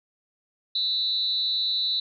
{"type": "tone with amplitude modulation", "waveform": "sine", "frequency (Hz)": 3951, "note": "B7", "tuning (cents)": 0, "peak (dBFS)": -19, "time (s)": [0.75, 2], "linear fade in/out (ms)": 5, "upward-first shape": "sine", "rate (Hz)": 287, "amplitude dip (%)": 80, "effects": []}